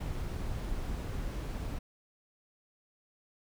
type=noise; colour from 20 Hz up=brown; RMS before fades=-36 dBFS; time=0-1.79 s; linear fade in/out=10 ms; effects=none